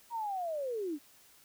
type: linear sweep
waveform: sine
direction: down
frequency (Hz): 958 to 271.8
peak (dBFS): -33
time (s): 0.1-0.99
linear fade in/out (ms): 50
effects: white hiss -61 dBFS RMS until 1.44 s